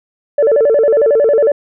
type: tone with vibrato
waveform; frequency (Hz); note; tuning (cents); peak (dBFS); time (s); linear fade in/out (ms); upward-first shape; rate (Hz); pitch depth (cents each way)
sine; 509; C5; -48; -6; 0.38-1.52; 5; square; 11; 220
effects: tanh soft clip ceiling -4 dBFS